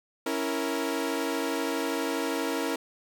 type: chord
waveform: sawtooth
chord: A# diminished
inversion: first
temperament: equal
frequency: 277.2 / 329.6 / 466.2 Hz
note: C#4 / E4 / A#4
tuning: 0 / 0 / 0 cents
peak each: -28 dBFS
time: 0.26-2.76 s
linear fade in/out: 5 ms
effects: none